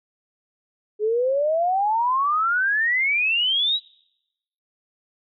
sine exponential sweep, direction up, 413.3 to 3951 Hz, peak -18 dBFS, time 0.99-3.8 s, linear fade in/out 50 ms, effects noise-tail reverb RT60 0.9 s tail -26 dB re dry

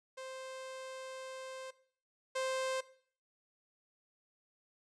sawtooth tone pair in turn, 523.3 / 523.3 Hz, C5 / C5, 0 / 0 cents, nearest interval unison, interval 0 cents, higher neither, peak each -40 / -30 dBFS, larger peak second, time 0.17-1.71 / 2.35-2.81 s, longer first, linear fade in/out 10 ms, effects noise-tail reverb RT60 0.5 s tail -17 dB re dry + resampled to 22050 Hz

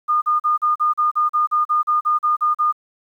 sine tone bursts, 1218 Hz, D#6, 37 cents flat, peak -14 dBFS, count 15, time 0.08-2.726 s, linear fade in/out 20 ms, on 140 ms, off 39 ms, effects 9-bit

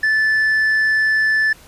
sine tone with tanh clipping, 1749 Hz, A6, 11 cents flat, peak -14 dBFS, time 0.03-1.53 s, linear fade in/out 5 ms, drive 3 dB, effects pink hiss -45 dBFS RMS until 1.67 s + resampled to 32000 Hz

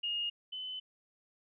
sine tone pair in turn, 2849 / 3028 Hz, F7 / F#7, +34 / +39 cents, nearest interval minor second, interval 105 cents, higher second, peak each -32 / -38 dBFS, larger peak first, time 0.03-0.3 / 0.52-0.8 s, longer second, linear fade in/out 10 ms, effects none

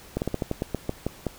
slowing click train, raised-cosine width 2 ms, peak -12 dBFS, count 11, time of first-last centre 0.17-1.267 s, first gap 49 ms, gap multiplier 1.17, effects pink hiss -48 dBFS RMS until 1.38 s

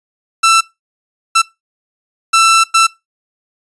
sawtooth tone bursts at uneven times, 1334 Hz, E6, 20 cents sharp, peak -3 dBFS, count 4, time 0.43-0.61 / 1.35-1.42 / 2.33-2.64 / 2.74-2.87 s, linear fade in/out 10 ms, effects noise-tail reverb RT60 0.2 s tail -21 dB re dry + resampled to 24000 Hz

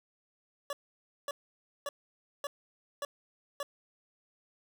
25% pulse tone bursts, 570 Hz, C#5, 48 cents sharp, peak -30 dBFS, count 6, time 0.7-3.63 s, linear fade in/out 2 ms, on 30 ms, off 550 ms, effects none

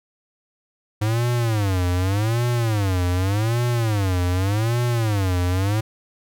square tone with vibrato, 103.9 Hz, G#2, 1 cent sharp, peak -19 dBFS, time 1.01-5.81 s, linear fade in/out 10 ms, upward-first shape sine, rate 0.85 Hz, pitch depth 270 cents each way, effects none

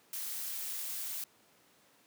blue noise, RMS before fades -39 dBFS, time 0.13-1.24 s, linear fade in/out 2 ms, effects pink hiss -65 dBFS RMS until 2.06 s + high-pass 200 Hz 12 dB/octave

